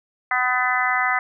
harmonic tone, 251.4 Hz, B3, 31 cents sharp, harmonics 3 / 4 / 5 / 6 / 7 / 8, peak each -25 / -28 / -24 / -27 / -26 / -23 dBFS, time 0.31-1.19 s, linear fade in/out 2 ms, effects none

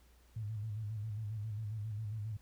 sine tone with vibrato, 107.3 Hz, A2, 43 cents flat, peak -37 dBFS, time 0.36-2.37 s, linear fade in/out 5 ms, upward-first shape square, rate 7.4 Hz, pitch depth 64 cents each way, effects added 60 Hz sine -62 dBFS peak until 2.41 s + pink hiss -69 dBFS RMS until 2.41 s

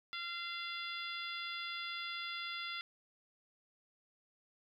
harmonic tone, 689 Hz, F5, 24 cents flat, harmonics 2 / 3 / 4 / 5 / 6 / 7, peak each -45 / -45 / -48 / -45 / -53 / -51 dBFS, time 0.13-2.81 s, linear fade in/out 0 ms, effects 12-bit

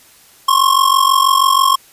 square ring-modulated tone, 1077 Hz, C6, 50 cents sharp, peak -7 dBFS, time 0.48-1.76 s, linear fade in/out 5 ms, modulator 23.1 Hz, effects white hiss -46 dBFS RMS until 1.92 s + resampled to 32000 Hz

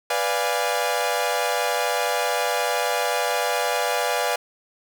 sawtooth chord, B diminished seventh, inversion none, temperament equal with one note detuned, 493.9 / 587.3 / 698.5 / 824.9 Hz, B4 / D5 / F5 / Ab5, 0 / 0 / 0 / -12 cents, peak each -23 dBFS, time 0.1-4.36 s, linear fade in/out 5 ms, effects none

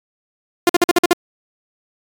sawtooth tone bursts, 350 Hz, F4, 4 cents sharp, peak -5 dBFS, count 7, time 0.67-1.131 s, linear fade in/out 2 ms, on 23 ms, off 50 ms, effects AAC 64 kbps

